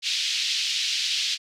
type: band-pass noise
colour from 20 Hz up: white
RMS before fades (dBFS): -26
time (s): 0.02-1.38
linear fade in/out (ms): 50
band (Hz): 2700 to 4800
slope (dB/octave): 24
effects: none